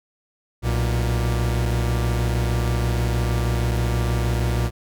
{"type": "tone pair together", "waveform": "45% pulse", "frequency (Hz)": [61.74, 117.16], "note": ["B1", "A#2"], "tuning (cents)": [0, 9], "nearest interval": "major seventh", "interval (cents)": 1109, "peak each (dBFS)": -22, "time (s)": [0.62, 4.71], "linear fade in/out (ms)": 50, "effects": []}